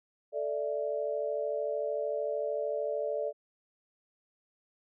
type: chord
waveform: sine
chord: A suspended fourth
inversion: none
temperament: just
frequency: 440 / 586.7 / 660 Hz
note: A4 / D5 / E5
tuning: 0 / -2 / +2 cents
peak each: -35 / -32 / -38 dBFS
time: 0.32-3.33 s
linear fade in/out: 50 ms
effects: none